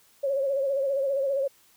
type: tone with vibrato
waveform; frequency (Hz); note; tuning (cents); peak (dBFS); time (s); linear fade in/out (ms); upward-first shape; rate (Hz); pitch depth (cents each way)
sine; 548; C#5; -20; -23; 0.23-1.48; 10; sine; 15; 60
effects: white hiss -60 dBFS RMS until 1.76 s